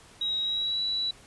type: tone with pitch glide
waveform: sine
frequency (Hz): 3824 to 3934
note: A#7 to B7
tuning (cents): +43 to -7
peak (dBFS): -26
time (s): 0.21-1.11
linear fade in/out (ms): 5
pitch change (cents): +50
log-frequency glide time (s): 0.42-0.81
effects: pink hiss -53 dBFS RMS until 1.26 s + resampled to 24000 Hz